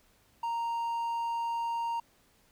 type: tone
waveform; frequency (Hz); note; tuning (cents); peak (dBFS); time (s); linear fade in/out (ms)
triangle; 930; A#5; -4; -28; 0.43-2; 5
effects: pink hiss -66 dBFS RMS until 2.51 s